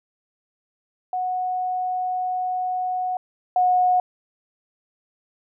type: tone pair in turn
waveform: sine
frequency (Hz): 735 / 728.7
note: F#5 / F#5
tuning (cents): -12 / -27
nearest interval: unison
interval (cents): 15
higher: first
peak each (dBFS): -22 / -15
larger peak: second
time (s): 1.13-3.17 / 3.56-4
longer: first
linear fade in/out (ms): 2
effects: none